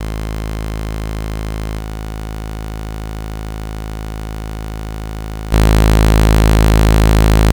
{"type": "tone with level steps", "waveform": "sawtooth", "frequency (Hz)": 53.5, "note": "A1", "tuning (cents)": -48, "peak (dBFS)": [-15, -18, -3], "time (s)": [0, 7.52], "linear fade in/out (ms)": 10, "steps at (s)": [1.78, 5.52], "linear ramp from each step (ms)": 10, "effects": ["7-bit"]}